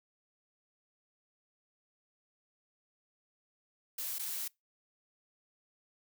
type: noise with dropouts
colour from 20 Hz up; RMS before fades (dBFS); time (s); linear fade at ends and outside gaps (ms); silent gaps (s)
blue; -38; 3.98-4.48; 5; 4.185-4.193
effects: noise-tail reverb RT60 0.2 s tail -25 dB re dry